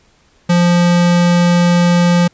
square tone, 174.61 Hz, F3, in tune, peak -9 dBFS, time 0.49-2.28 s, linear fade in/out 10 ms, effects pink hiss -53 dBFS RMS until 2.33 s + resampled to 16000 Hz

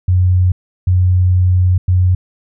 sine tone bursts at uneven times, 91.1 Hz, F#2, 26 cents flat, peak -8 dBFS, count 3, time 0.08-0.52 / 0.87-1.78 / 1.88-2.15 s, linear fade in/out 5 ms, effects none

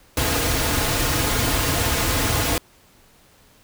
pink noise with comb filter, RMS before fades -21 dBFS, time 0.17-2.58 s, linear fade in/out 2 ms, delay 5.2 ms, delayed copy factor -0.6, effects pink hiss -54 dBFS RMS until 3.63 s

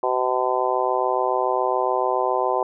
harmonic tone, 127.1 Hz, C3, 50 cents flat, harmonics 3 / 4 / 5 / 6 / 7 / 8, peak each -26 / -26 / -26 / -26 / -26 / -26 dBFS, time 0.03-2.63 s, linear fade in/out 2 ms, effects none

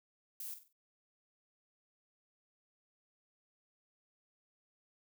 violet noise with echo, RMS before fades -44 dBFS, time 0.4-0.54 s, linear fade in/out 2 ms, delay 47 ms, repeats 4, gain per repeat -9 dB, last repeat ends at 0.728 s, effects none

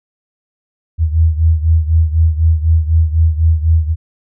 sine beating tone pair, 79.7 / 83.7 Hz, D#2 / E2, +42 / +27 cents, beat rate 4 Hz, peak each -10 / -14 dBFS, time 0.98-3.96 s, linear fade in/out 50 ms, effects none

